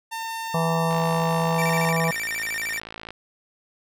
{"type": "tone", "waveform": "sawtooth", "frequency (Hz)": 904, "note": "A5", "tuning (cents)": 47, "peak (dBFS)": -25, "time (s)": [0.11, 1.92], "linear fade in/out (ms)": 20}
{"type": "harmonic tone", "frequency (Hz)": 164.6, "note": "E3", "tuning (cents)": -2, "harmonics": [1, 3, 4, 5, 6, 7], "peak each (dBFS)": [-23, -28, -29, -30, -31, -31], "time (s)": [0.54, 2.11], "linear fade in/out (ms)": 5}
{"type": "click train", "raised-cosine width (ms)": 0.3, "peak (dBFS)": -20, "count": 122, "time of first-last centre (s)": [0.91, 3.106], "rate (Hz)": 55.1}
{"type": "tone with vibrato", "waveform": "45% pulse", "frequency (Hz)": 2060, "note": "C7", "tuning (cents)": -28, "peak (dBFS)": -26, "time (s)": [1.58, 2.8], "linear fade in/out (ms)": 10, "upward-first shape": "square", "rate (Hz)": 13, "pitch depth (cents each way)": 210}
{"effects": []}